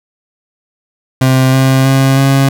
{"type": "tone with pitch steps", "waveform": "30% pulse", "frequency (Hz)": [130.81, 132.64, 134.49, 136.36], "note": ["C3", "C3", "C3", "C#3"], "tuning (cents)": [0, 24, 48, -28], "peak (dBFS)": -4, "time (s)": [1.21, 2.49], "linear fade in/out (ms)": 5, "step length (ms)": 320, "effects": []}